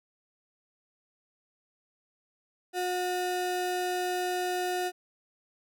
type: ring-modulated tone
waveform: square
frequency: 543 Hz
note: C#5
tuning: 36 cents flat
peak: -26 dBFS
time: 2.73-4.92 s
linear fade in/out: 50 ms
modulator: 182 Hz
effects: none